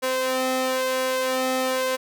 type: tone with flanger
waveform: sawtooth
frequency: 258.8 Hz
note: C4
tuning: 19 cents flat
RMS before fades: -24 dBFS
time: 0.02-1.97 s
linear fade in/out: 20 ms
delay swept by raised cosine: 1.8 to 2.3 ms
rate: 1 Hz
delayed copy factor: +0.85
effects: none